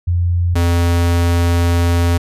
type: tone pair in turn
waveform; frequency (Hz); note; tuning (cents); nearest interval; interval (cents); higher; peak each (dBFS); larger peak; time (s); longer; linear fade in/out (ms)
sine / square; 87.31 / 85.96; F2 / F2; 0 / -27; unison; 27; first; -12; neither; 0.07-0.55 / 0.55-2.18; second; 10
effects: resampled to 32000 Hz